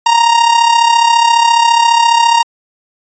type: tone with amplitude modulation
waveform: 45% pulse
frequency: 932.3 Hz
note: A#5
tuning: in tune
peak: -4 dBFS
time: 0.06-2.43 s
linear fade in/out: 5 ms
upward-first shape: sine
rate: 34.6 Hz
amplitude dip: 60%
effects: resampled to 16000 Hz